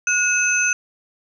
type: tone cluster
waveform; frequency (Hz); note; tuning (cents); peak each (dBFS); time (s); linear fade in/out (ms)
sine; 1452 / 2576 / 6160; F#6 / E7 / G8; -33 / -41 / -31; -20; 0.07-0.73; 2
effects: tanh soft clip ceiling -6 dBFS